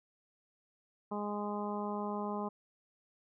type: harmonic tone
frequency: 206.8 Hz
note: G#3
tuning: 7 cents flat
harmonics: 1 / 2 / 3 / 4 / 5 / 6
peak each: -38 / -41 / -44 / -42 / -42 / -49 dBFS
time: 1.11-2.49 s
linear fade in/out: 10 ms
effects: none